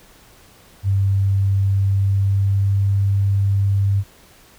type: tone with pitch glide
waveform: sine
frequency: 98 to 99.02 Hz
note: G2 to G2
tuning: 0 to +18 cents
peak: -14 dBFS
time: 0.83-4.04 s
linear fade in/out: 50 ms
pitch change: +18 cents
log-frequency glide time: 1.83-2.9 s
effects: pink hiss -49 dBFS RMS until 4.58 s